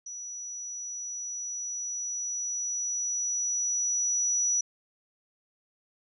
sine tone with level ramp, 5880 Hz, F#8, 12 cents flat, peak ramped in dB -37 to -23 dBFS, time 0.06-4.61 s, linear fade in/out 5 ms, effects none

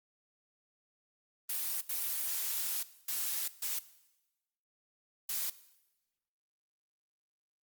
blue noise bursts at uneven times, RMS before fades -35 dBFS, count 5, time 1.49-1.81 / 1.89-2.83 / 3.08-3.48 / 3.62-3.79 / 5.29-5.5 s, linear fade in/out 5 ms, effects noise-tail reverb RT60 1.0 s tail -17 dB re dry + Opus 32 kbps

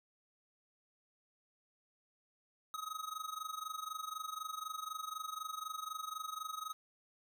square tone with amplitude modulation, 1266 Hz, D#6, 30 cents sharp, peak -38 dBFS, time 2.74-6.73 s, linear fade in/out 0 ms, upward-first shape sine, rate 24 Hz, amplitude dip 85%, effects none

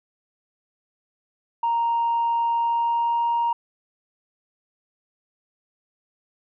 sine tone with pitch glide, 932 to 937.9 Hz, A#5 to A#5, -1 to +10 cents, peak -18 dBFS, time 1.63-3.53 s, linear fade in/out 5 ms, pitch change +11 cents, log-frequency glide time 2.53-3.3 s, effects tanh soft clip ceiling -16 dBFS

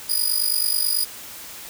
5% pulse tone with amplitude modulation, 4921 Hz, D#8, 20 cents flat, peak -9 dBFS, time 0.09-1.05 s, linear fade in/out 10 ms, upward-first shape sine, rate 49.2 Hz, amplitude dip 75%, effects white hiss -38 dBFS RMS until 1.69 s

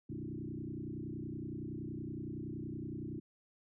sine tone with frequency modulation, 221 Hz, A3, 8 cents sharp, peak -39 dBFS, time 0.09-3.2 s, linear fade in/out 10 ms, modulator 30.7 Hz, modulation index 4.1, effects none

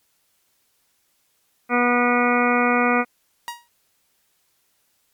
harmonic tone, 243.5 Hz, B3, 24 cents flat, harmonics 1 / 2 / 3 / 4 / 5 / 6 / 8 / 9 / 10, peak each -21 / -23 / -24 / -28 / -23 / -25 / -27 / -27 / -28 dBFS, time 1.69-3.05 s, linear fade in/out 50 ms
sawtooth tone with exponential decay, 950 Hz, A#5, 33 cents sharp, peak -21 dBFS, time 3.48-3.68 s, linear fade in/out 0 ms, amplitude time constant 42 ms
effects white hiss -66 dBFS RMS until 5.13 s + MP3 96 kbps

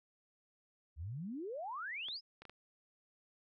sine exponential sweep, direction up, 69.3 to 5300 Hz, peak -40 dBFS, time 0.96-2.21 s, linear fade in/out 50 ms
clicks, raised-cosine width 0.3 ms, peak -36 dBFS, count 4, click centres 2.085 / 2.42 / 2.453 / 2.496 s
effects none

